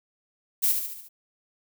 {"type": "noise with echo", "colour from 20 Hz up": "violet", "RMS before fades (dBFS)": -22, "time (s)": [0.62, 0.73], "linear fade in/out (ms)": 20, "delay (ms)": 72, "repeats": 5, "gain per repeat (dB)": -5, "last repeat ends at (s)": 1.09, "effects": []}